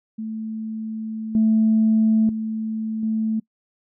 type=tone with level steps; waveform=sine; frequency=220 Hz; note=A3; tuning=in tune; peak=-26 / -13 / -23 / -19 dBFS; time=0.18-3.4 s; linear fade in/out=10 ms; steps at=1.35 / 2.29 / 3.03 s; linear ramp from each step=2 ms; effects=noise-tail reverb RT60 0.1 s tail -24 dB re dry + tanh soft clip ceiling -9 dBFS